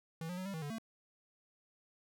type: tone with pitch steps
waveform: square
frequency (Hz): 162.7 / 179.3 / 185.7 / 196.9 / 160.4 / 145.3 / 224.9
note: E3 / F3 / F#3 / G3 / E3 / D3 / A3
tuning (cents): -22 / +46 / +7 / +8 / -47 / -18 / +38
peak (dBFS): -40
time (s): 0.21-0.784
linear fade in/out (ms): 2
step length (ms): 82
effects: none